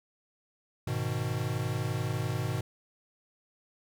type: chord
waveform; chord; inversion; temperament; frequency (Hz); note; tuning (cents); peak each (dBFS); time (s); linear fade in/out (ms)
square; G# minor; none; equal with one note detuned; 103.83 / 124.04 / 155.56; G#2 / B2 / D#3; 0 / +8 / 0; -35 / -33 / -37; 0.87-2.61; 5
effects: none

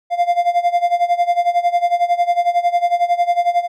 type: tone with tremolo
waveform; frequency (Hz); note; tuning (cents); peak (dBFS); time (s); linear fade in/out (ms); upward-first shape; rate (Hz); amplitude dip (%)
triangle; 698.5; F5; 0; -8; 0.1-3.68; 50; sine; 11; 85
effects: none

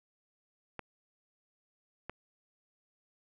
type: clicks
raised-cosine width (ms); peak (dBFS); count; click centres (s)
0.5; -24; 2; 0.793 / 2.096
effects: none

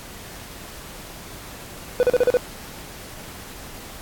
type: tone bursts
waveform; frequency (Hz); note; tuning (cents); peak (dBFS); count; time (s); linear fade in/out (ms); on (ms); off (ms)
triangle; 495.5; B4; +6; -11; 6; 2-2.37; 0; 30; 38
effects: pink hiss -39 dBFS RMS until 4.01 s + AAC 64 kbps

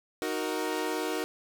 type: chord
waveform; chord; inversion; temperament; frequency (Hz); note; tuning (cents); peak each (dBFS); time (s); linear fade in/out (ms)
sawtooth; D# minor; none; equal; 311.1 / 370 / 466.2; D#4 / F#4 / A#4; 0 / 0 / 0; -30; 0.22-1.24; 0
effects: none

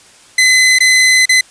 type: tone with dropouts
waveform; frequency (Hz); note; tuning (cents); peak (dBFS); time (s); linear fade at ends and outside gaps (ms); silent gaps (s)
sawtooth; 2031; B6; +48; -3; 0.38-1.41; 5; 0.787-0.804 / 1.256-1.292
effects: white hiss -43 dBFS RMS until 1.5 s + resampled to 22050 Hz

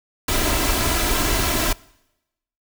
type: noise with comb filter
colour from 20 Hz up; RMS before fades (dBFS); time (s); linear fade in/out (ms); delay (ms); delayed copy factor
pink; -20; 0.28-1.73; 5; 3; +0.6
effects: noise-tail reverb RT60 0.9 s tail -23 dB re dry

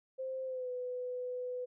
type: tone with pitch glide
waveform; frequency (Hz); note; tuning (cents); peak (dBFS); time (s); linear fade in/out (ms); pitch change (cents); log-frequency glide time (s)
sine; 523.3 to 498.8; C5 to B4; 0 to +17; -36; 0.18-1.66; 20; -83; 0.45-0.7
effects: none

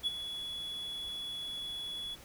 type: tone with ADSR envelope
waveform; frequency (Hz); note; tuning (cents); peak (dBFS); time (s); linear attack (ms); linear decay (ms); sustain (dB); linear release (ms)
triangle; 3387; G#7; +33; -25; 0.03-2.16; 38; 23; -11; 26
effects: tanh soft clip ceiling -21 dBFS + pink hiss -54 dBFS RMS until 2.24 s

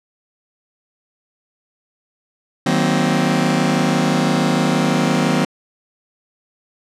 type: chord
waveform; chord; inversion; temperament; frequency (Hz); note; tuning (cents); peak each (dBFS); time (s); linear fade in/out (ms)
sawtooth; C half-diminished seventh; first; just; 156.98 / 188.37 / 235.5 / 261.6; Eb3 / Gb3 / Bb3 / C4; +16 / +31 / +18 / 0; -16; 2.66-5.45; 5
effects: low-pass 8000 Hz 12 dB/octave

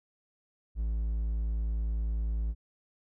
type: tone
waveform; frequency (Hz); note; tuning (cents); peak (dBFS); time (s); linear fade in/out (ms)
triangle; 55; A1; 0; -26; 0.75-2.55; 50
effects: none

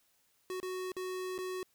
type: tone with dropouts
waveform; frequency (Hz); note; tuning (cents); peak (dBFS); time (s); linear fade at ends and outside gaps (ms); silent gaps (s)
square; 370; F#4; 0; -37; 0.5-1.63; 1; 0.601-0.629 / 0.919-0.966 / 1.38-1.387
effects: white hiss -72 dBFS RMS until 1.74 s

